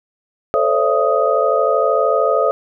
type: tone cluster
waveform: sine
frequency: 440.4 / 521 / 574 / 666 / 1249 Hz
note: A4 / C5 / D5 / E5 / D#6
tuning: +2 / -7 / -40 / +18 / +6 cents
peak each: -19 dBFS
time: 0.54-2.51 s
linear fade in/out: 0 ms
effects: none